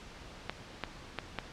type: clicks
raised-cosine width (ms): 0.3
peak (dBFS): -17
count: 4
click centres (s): 0.496 / 0.837 / 1.187 / 1.387
effects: pink hiss -49 dBFS RMS until 1.52 s + low-pass 5000 Hz 12 dB/octave